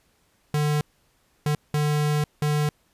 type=tone bursts at uneven times; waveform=square; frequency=149.2 Hz; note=D3; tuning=28 cents sharp; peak=-21 dBFS; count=4; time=0.54-0.81 / 1.46-1.55 / 1.74-2.24 / 2.42-2.69 s; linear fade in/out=2 ms; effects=pink hiss -65 dBFS RMS until 2.93 s + resampled to 32000 Hz

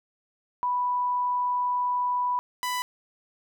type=tone pair in turn; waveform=sine / sawtooth; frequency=987 / 993.9 Hz; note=B5 / B5; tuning=-1 / +11 cents; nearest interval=unison; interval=12 cents; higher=second; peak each=-23 dBFS; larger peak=neither; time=0.63-2.39 / 2.63-2.82 s; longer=first; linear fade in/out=0 ms; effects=none

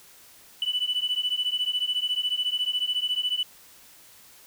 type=beating tone pair; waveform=sine; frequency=2972 / 2986 Hz; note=F#7 / F#7; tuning=+7 / +15 cents; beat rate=14 Hz; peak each=-26 dBFS; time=0.62-3.43 s; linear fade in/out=2 ms; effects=tanh soft clip ceiling -19 dBFS + white hiss -52 dBFS RMS until 4.46 s

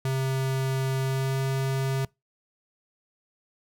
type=tone with pitch glide; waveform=square; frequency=133 to 134.23 Hz; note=C3 to C3; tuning=+29 to +45 cents; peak=-25 dBFS; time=0.05-2.05 s; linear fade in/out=2 ms; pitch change=+16 cents; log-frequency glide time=1-1.4 s; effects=noise-tail reverb RT60 0.2 s tail -23 dB re dry

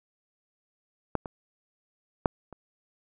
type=clicks; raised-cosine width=1 ms; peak=-11 / -22 / -7 / -29 dBFS; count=4; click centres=1.153 / 1.258 / 2.258 / 2.527 s; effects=none

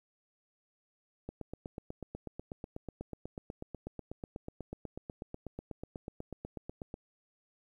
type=click train; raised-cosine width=2 ms; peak=-27 dBFS; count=47; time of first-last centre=1.29-6.941 s; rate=8.14 Hz; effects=11-bit

